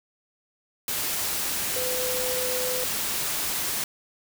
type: tone in noise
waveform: sine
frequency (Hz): 505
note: B4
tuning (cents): +39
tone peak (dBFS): -29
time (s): 1.76-2.84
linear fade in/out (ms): 2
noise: white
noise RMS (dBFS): -28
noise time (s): 0.88-3.84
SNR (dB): -4
effects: none